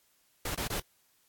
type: noise bursts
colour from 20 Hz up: pink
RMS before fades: -34 dBFS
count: 3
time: 0.45-0.8 s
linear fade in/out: 5 ms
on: 100 ms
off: 25 ms
effects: white hiss -69 dBFS RMS until 1.28 s + AAC 64 kbps